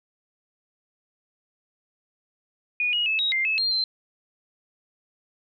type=tone with pitch steps; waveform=sine; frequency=2458 / 2889 / 2606 / 3805 / 2098 / 2597 / 4201 / 4112 Hz; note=D#7 / F#7 / E7 / A#7 / C7 / E7 / C8 / C8; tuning=-22 / -42 / -20 / +35 / +4 / -26 / +6 / -31 cents; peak=-21 dBFS; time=2.8-3.84 s; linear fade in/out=2 ms; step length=130 ms; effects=none